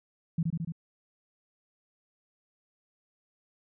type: tone with echo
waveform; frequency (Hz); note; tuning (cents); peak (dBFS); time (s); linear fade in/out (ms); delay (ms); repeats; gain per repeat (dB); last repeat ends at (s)
sine; 164.7; E3; -1; -24; 0.38-0.43; 5; 73; 4; -2; 0.722
effects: none